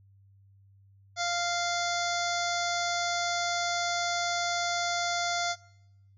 harmonic tone with a mistuned harmonic, 696 Hz, F5, 6 cents flat, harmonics 1 / 2 / 3 / 5 / 6 / 7 / 8 / 9 / 10, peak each -31 / -34 / -36 / -38 / -39 / -39 / -40 / -41 / -41 dBFS, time 1.16-5.56 s, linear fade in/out 50 ms, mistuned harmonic 6, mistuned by +55 cents, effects noise-tail reverb RT60 0.9 s tail -22 dB re dry + added 98 Hz sine -56 dBFS peak until 6.17 s

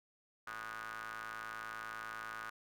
sawtooth ring-modulated tone, 110 Hz, A2, in tune, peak -36 dBFS, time 0.47-2.5 s, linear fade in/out 5 ms, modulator 1350 Hz, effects none

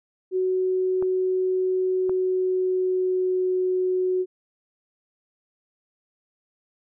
sine tone with pitch glide, 371.8 to 368.8 Hz, F#4 to F#4, +8 to -6 cents, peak -20 dBFS, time 0.31-4.26 s, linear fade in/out 50 ms, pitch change -14 cents, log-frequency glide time 1.92-3.56 s
clicks, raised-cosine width 1 ms, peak -21 dBFS, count 2, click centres 1.025 / 2.095 s
effects none

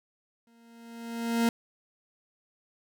40% pulse tone with exponential growth, 231.9 Hz, A#3, 9 cents flat, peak -20 dBFS, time 0.47-1.49 s, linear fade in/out 2 ms, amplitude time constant 220 ms, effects none

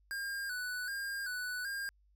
square tone with vibrato, 1546 Hz, G6, 24 cents flat, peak -37 dBFS, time 0.11-1.89 s, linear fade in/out 0 ms, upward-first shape square, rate 1.3 Hz, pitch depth 69 cents each way, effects added 50 Hz sine -65 dBFS peak until 2.15 s

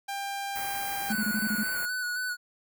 sawtooth tone, 795 Hz, G5, 24 cents sharp, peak -28 dBFS, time 0.08-1.13 s, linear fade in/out 10 ms
white band-stop noise, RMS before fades -37 dBFS, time 0.55-1.86 s, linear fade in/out 10 ms, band 2400 to 9000 Hz, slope 48 dB/octave
square tone with vibrato, 1480 Hz, F#6, in tune, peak -30 dBFS, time 1.08-2.37 s, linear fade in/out 50 ms, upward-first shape square, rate 3.7 Hz, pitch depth 22 cents each way
sine tone bursts, 214.8 Hz, A3, 41 cents flat, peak -27 dBFS, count 7, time 1.1-1.634 s, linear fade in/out 5 ms, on 54 ms, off 26 ms
effects none

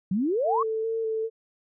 sine exponential sweep, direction up, 174.9 to 1174.7 Hz, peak -22 dBFS, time 0.11-0.63 s, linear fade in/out 5 ms
sine tone with vibrato, 446.3 Hz, A4, 25 cents sharp, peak -25 dBFS, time 0.44-1.3 s, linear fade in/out 50 ms, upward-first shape square, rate 2.5 Hz, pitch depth 17 cents each way
effects none

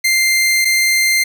sawtooth tone pair in turn, 2093 / 2093 Hz, C7 / C7, 0 / 0 cents, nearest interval unison, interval 0 cents, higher neither, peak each -8 dBFS, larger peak neither, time 0.04-0.65 / 0.65-1.24 s, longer first, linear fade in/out 10 ms, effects none

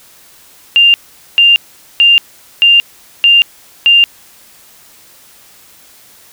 sine tone bursts, 2794 Hz, F7, in tune, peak -3 dBFS, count 6, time 0.76-4.04 s, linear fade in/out 0 ms, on 180 ms, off 440 ms, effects white hiss -42 dBFS RMS until 6.32 s

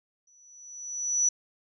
sine tone with exponential growth, 5920 Hz, F#8, in tune, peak -19 dBFS, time 0.27-1.29 s, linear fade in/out 5 ms, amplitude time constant 220 ms, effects none

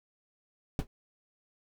brown noise with exponential decay, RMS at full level -24 dBFS, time 0.79-0.87 s, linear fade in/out 1 ms, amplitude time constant 17 ms, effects none

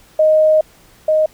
sine tone pair in turn, 622.3 / 622.3 Hz, D#5 / D#5, 0 / 0 cents, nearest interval unison, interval 0 cents, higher neither, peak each -8 / -10 dBFS, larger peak first, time 0.19-0.61 / 1.08-1.26 s, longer first, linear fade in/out 5 ms, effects pink hiss -48 dBFS RMS until 1.33 s

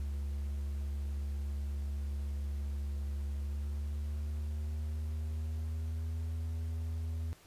triangle tone with pitch glide, 70.9 to 80.97 Hz, C#2 to E2, +40 to -30 cents, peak -32 dBFS, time 0-7.33 s, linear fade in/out 0 ms, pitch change +230 cents, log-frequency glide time 3.31-6.22 s, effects pink hiss -60 dBFS RMS until 7.46 s + resampled to 32000 Hz

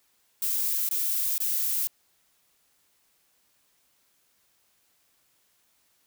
violet noise bursts, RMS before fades -27 dBFS, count 3, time 0.42-1.872 s, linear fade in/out 2 ms, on 470 ms, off 21 ms, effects white hiss -68 dBFS RMS until 6.06 s

